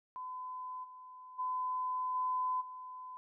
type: tone with level steps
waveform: sine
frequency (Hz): 1013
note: B5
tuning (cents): +44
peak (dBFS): -40 / -49 / -33 / -31 / -44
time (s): 0.16-3.17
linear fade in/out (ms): 0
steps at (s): 0.83 / 1.38 / 2.14 / 2.6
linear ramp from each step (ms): 20
effects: none